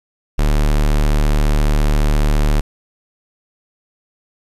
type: tone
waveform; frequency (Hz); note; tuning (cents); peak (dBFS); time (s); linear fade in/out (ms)
square; 37.25; D1; +25; -12; 0.38-2.61; 10
effects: resampled to 32000 Hz + 8-bit